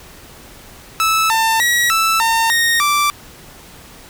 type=tone with pitch steps; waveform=sawtooth; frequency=1309 / 896 / 1916 / 1321 / 909 / 1857 / 1171 Hz; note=E6 / A5 / A#6 / E6 / A#5 / A#6 / D6; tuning=-13 / +31 / +47 / +3 / -44 / -7 / -5 cents; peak=-9 dBFS; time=1-3.1 s; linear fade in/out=0 ms; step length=300 ms; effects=pink hiss -40 dBFS RMS until 4.09 s